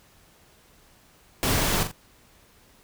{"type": "noise with echo", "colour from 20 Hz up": "pink", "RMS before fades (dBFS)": -24, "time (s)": [1.43, 1.83], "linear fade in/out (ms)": 0, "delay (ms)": 42, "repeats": 2, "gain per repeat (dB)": -8, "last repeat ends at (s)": 1.914, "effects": ["pink hiss -57 dBFS RMS until 2.83 s"]}